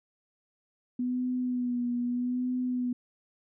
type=tone with vibrato; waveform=sine; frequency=246.9 Hz; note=B3; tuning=in tune; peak=-27 dBFS; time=0.99-2.93 s; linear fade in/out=5 ms; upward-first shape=sine; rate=0.8 Hz; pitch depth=34 cents each way; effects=none